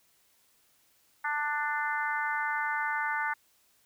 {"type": "harmonic tone", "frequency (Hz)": 295.8, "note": "D4", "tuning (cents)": 13, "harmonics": [3, 4, 5, 6, 7], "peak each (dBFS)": [-33, -37, -33, -35, -38], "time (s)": [1.24, 3.34], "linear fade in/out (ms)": 10, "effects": ["white hiss -67 dBFS RMS until 3.85 s"]}